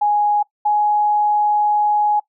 sine tone pair in turn, 830.6 / 836.4 Hz, G#5 / G#5, 0 / +12 cents, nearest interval unison, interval 12 cents, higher second, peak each -13 dBFS, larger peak neither, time 0.01-0.43 / 0.65-2.2 s, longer second, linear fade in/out 10 ms, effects noise-tail reverb RT60 0.1 s tail -20 dB re dry

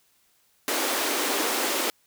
pink high-pass noise, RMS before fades -26 dBFS, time 0.68-1.9 s, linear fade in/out 0 ms, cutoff 260 Hz, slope 48 dB/octave, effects white hiss -65 dBFS RMS until 2.06 s

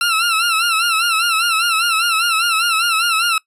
20% pulse tone with vibrato, 1353 Hz, E6, 45 cents sharp, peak -9 dBFS, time 0.01-3.38 s, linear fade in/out 2 ms, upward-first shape sine, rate 5 Hz, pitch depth 85 cents each way, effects noise-tail reverb RT60 0.1 s tail -22 dB re dry + resampled to 32000 Hz

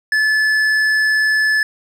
sine tone with tanh clipping, 1731 Hz, A6, 29 cents flat, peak -14 dBFS, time 0.12-1.63 s, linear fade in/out 2 ms, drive 9 dB, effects none

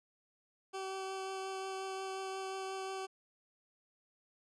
20% pulse tone with vibrato, 382.9 Hz, G4, 41 cents flat, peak -34 dBFS, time 0.73-3.07 s, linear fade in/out 20 ms, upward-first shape triangle, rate 5.6 Hz, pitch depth 10 cents each way, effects resampled to 22050 Hz

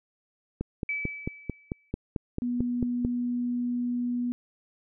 click train, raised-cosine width 3 ms, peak -16 dBFS, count 12, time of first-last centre 0.61-3.049 s, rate 4.51 Hz
sine tone with exponential decay, 2300 Hz, D7, 37 cents flat, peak -26 dBFS, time 0.89-1.91 s, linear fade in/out 2 ms, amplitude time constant 220 ms
sine tone, 243.6 Hz, B3, 24 cents flat, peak -26 dBFS, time 2.42-4.32 s, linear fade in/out 0 ms
effects none

